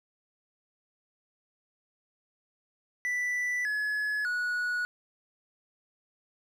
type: tone with pitch steps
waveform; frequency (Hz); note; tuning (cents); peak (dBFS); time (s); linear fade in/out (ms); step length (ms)
triangle; 1975.5 / 1700 / 1463; B6 / G#6 / F#6; 0 / +40 / -20; -26; 3.05-4.85; 0; 600
effects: none